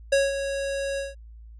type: tone with ADSR envelope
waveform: square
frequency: 552 Hz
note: C#5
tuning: 7 cents flat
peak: -17 dBFS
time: 0.12-1.15 s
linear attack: 8 ms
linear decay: 190 ms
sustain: -10 dB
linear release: 170 ms
effects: added 56 Hz sine -42 dBFS peak until 1.59 s + resampled to 24000 Hz